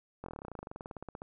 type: slowing click train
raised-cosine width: 1 ms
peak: -28 dBFS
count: 25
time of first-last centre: 0.24-1.219 s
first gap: 22 ms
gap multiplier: 1.05
effects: none